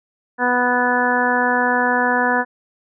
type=harmonic tone; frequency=246.9 Hz; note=B3; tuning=in tune; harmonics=1 / 2 / 3 / 4 / 5 / 6 / 7; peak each=-23 / -23 / -22 / -21 / -31 / -22 / -21 dBFS; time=0.38-2.45 s; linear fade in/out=50 ms; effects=none